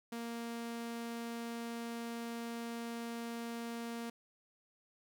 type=tone; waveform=sawtooth; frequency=233.1 Hz; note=A#3; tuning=in tune; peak=-36 dBFS; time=0.12-4.1 s; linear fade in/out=5 ms; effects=none